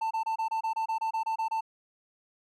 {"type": "tone bursts", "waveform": "triangle", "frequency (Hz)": 890, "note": "A5", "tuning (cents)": 20, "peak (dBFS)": -25, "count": 13, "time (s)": [0.01, 1.609], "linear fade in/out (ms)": 10, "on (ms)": 99, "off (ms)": 26, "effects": []}